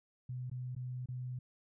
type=tone with dropouts; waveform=sine; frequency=125.9 Hz; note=B2; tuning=34 cents sharp; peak=-38 dBFS; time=0.29-1.39 s; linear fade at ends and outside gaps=5 ms; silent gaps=0.499-0.514 / 0.751-0.763 / 1.059-1.086 s; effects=none